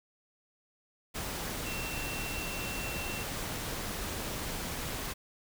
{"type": "tone in noise", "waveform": "sine", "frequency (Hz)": 2708, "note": "E7", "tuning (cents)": 46, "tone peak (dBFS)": -40, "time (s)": [1.65, 3.24], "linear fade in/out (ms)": 20, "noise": "pink", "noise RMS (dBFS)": -37, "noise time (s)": [1.14, 5.14], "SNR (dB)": -6, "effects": []}